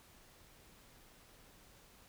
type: silence
effects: pink hiss -62 dBFS RMS until 2.08 s